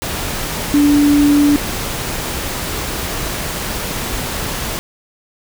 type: tone in noise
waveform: sine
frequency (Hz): 290.1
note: D4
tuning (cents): -21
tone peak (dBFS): -8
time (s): 0.74-1.56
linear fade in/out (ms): 0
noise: pink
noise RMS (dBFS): -22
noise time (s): 0.02-4.79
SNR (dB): +11
effects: none